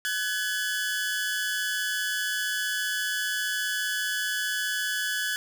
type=tone pair together; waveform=sawtooth; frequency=1510 / 1694.9 Hz; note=F#6 / G#6; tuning=+35 / +35 cents; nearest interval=major second; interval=200 cents; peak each=-27 / -25 dBFS; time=0.05-5.36 s; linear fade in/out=0 ms; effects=none